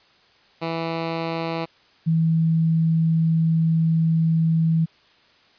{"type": "tone pair in turn", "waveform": ["10% pulse", "sine"], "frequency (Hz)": [164.81, 162.54], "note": ["E3", "E3"], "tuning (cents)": [0, -24], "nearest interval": "unison", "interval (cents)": 24, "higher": "first", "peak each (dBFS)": -16, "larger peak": "neither", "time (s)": [[0.61, 1.66], [2.06, 4.86]], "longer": "second", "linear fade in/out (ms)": 20, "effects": ["white hiss -56 dBFS RMS until 5.58 s", "resampled to 11025 Hz"]}